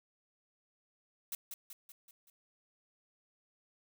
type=noise with echo; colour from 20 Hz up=blue; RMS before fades=-39 dBFS; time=1.32-1.35 s; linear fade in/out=2 ms; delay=190 ms; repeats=5; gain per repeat=-5 dB; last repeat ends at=2.3 s; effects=none